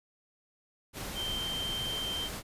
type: tone in noise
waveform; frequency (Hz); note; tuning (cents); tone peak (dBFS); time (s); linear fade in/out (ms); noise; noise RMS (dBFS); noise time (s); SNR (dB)
sine; 3136; G7; 0; -33; 1.14-2.3; 50; pink; -39; 0.93-2.43; +3
effects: resampled to 32000 Hz